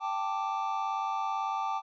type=chord; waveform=triangle; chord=G suspended second; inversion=none; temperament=just; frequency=784 / 882 / 1176 Hz; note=G5 / A5 / D6; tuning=0 / +4 / +2 cents; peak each=-32 dBFS; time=0-1.82 s; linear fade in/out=50 ms; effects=resampled to 16000 Hz